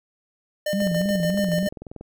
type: tone with tremolo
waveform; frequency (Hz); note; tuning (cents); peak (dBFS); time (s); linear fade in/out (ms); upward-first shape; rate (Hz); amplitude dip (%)
square; 603; D5; +46; -23; 0.66-1.69; 5; square; 7; 50
type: tone with vibrato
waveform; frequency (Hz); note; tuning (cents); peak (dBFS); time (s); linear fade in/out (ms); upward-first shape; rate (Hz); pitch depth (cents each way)
sine; 185; F#3; 0; -21; 0.73-1.67; 2; sine; 3.4; 170
type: click train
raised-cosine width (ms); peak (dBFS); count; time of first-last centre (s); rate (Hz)
2; -24; 26; 0.82-2.01; 21
effects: none